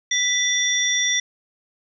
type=tone cluster; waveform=sine; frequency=1982 / 3524 / 5730 Hz; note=B6 / A7 / F8; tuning=+6 / +2 / +44 cents; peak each=-23 / -22 / -22 dBFS; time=0.11-1.2 s; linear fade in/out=5 ms; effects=none